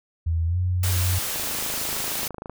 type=tone with pitch glide; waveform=sine; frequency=82.41 to 90.39 Hz; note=E2 to F#2; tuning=0 to -40 cents; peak=-20 dBFS; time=0.26-1.19 s; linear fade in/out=10 ms; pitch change=+160 cents; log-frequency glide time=0.46-0.58 s
type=noise; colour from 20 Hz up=white; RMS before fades=-28 dBFS; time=0.83-2.28 s; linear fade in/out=5 ms
type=click train; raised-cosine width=1 ms; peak=-21 dBFS; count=31; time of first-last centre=1.36-2.496 s; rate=26.4 Hz
effects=none